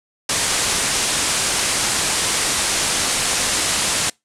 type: low-pass noise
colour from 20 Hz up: white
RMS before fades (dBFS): -20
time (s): 0.29-4.1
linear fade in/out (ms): 5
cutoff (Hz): 10000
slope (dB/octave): 48
effects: noise-tail reverb RT60 0.2 s tail -26 dB re dry